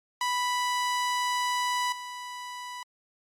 sawtooth tone with level steps, 987.8 Hz, B5, in tune, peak -22 / -33 dBFS, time 0.21-2.83 s, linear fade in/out 2 ms, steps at 1.92 s, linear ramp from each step 5 ms, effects low-pass 10000 Hz 12 dB/octave + Opus 48 kbps

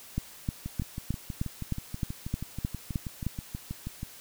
two click trains, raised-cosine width 5 ms, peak -16 / -22 dBFS, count 11 / 22, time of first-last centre 0.18-3.266 / 0.66-4.031 s, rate 3.24 / 6.23 Hz, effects white hiss -49 dBFS RMS until 4.2 s

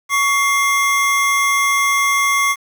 square tone pair together, 1121.3 / 2110 Hz, C#6 / C7, +20 / +14 cents, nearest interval major seventh, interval 1094 cents, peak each -17 dBFS, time 0.09-2.56 s, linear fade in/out 50 ms, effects 7-bit

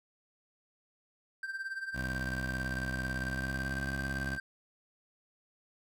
triangle tone with tremolo, 1568 Hz, G6, in tune, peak -31 dBFS, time 1.43-4.4 s, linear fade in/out 2 ms, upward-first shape triangle, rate 18 Hz, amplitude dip 80%
15% pulse tone with pitch glide, 64.3 to 67.3 Hz, C2 to C2, -30 to +49 cents, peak -29 dBFS, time 1.93-4.39 s, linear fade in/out 50 ms, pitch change +79 cents, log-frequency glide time 3.19-3.82 s
effects none

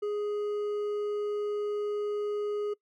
triangle tone with hard clipping, 415.3 Hz, G#4, in tune, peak -30 dBFS, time 0.02-2.74 s, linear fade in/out 10 ms, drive 7 dB, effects noise-tail reverb RT60 0.1 s tail -23 dB re dry

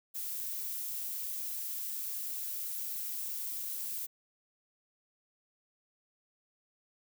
violet noise, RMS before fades -38 dBFS, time 0.14-4.07 s, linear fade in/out 20 ms, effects none

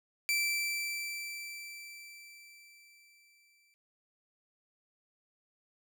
sawtooth tone with exponential decay, 2334 Hz, D7, 11 cents flat, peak -24 dBFS, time 0.29-3.74 s, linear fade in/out 0 ms, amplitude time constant 750 ms, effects none

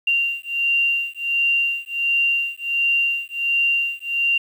sine beating tone pair, 2772 / 2773.4 Hz, F7 / F7, -14 / -13 cents, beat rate 1.4 Hz, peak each -21 dBFS, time 0.07-4.38 s, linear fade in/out 5 ms, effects 8-bit

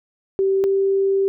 sine tone pair in turn, 387.3 / 390.4 Hz, G4 / G4, -21 / -7 cents, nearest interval unison, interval 14 cents, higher second, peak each -15 dBFS, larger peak neither, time 0.39-0.64 / 0.64-1.28 s, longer second, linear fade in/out 0 ms, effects none

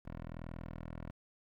10% pulse tone, 41 Hz, E1, 9 cents flat, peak -35 dBFS, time 0.05-1.11 s, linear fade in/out 10 ms, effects low-pass 2000 Hz 12 dB/octave + 11-bit

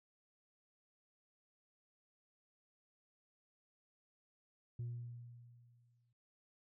sine tone with exponential decay, 119.6 Hz, A#2, 45 cents sharp, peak -37 dBFS, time 4.79-6.13 s, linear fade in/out 5 ms, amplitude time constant 290 ms, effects noise-tail reverb RT60 0.3 s tail -24 dB re dry + tanh soft clip ceiling -38 dBFS

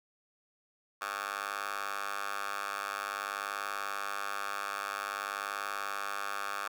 10% pulse tone with high-pass filter, 100.5 Hz, G2, 44 cents sharp, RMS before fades -37 dBFS, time 1.01-6.68 s, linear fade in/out 5 ms, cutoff 1100 Hz, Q 5.9, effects none

